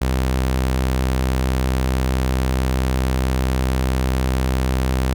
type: tone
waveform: sawtooth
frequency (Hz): 64.6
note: C2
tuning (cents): -21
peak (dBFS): -13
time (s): 0.01-5.14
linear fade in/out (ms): 10
effects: none